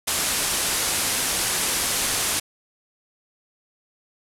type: low-pass noise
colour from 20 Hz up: white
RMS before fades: -24 dBFS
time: 0.07-2.4 s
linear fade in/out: 10 ms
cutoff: 12000 Hz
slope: 48 dB/octave
effects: none